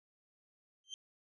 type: tone with exponential growth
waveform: 35% pulse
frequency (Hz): 3136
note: G7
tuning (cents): 0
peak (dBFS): -36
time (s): 0.84-0.94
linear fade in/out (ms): 1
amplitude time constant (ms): 20
effects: resampled to 24000 Hz